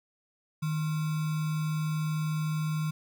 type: tone with sample-and-hold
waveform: sine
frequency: 155.56 Hz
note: D#3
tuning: in tune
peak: -27 dBFS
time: 0.62-2.91 s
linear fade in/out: 10 ms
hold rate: 1225 Hz
effects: none